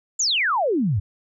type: exponential sweep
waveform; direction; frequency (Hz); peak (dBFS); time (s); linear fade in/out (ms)
sine; down; 7390 to 87.8; -18; 0.19-1; 10
effects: none